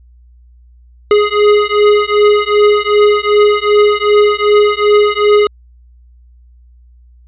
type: beating tone pair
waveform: square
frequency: 415.3 / 417.9 Hz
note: G#4 / G#4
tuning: 0 / +11 cents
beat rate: 2.6 Hz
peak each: -11 dBFS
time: 1.11-5.47 s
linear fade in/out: 2 ms
effects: added 60 Hz sine -40 dBFS peak until 7.27 s + resampled to 8000 Hz